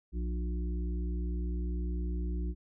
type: harmonic tone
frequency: 59.7 Hz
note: A#1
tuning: 42 cents sharp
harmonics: 1 / 3 / 5 / 6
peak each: -31 / -41 / -45 / -47 dBFS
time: 0.12-2.55 s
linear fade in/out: 50 ms
effects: none